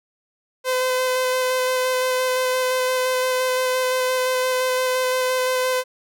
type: tone with vibrato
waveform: sawtooth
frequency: 511 Hz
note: C5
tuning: 41 cents flat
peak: -15 dBFS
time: 0.64-5.84 s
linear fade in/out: 50 ms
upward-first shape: square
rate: 5.8 Hz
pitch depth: 9 cents each way
effects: none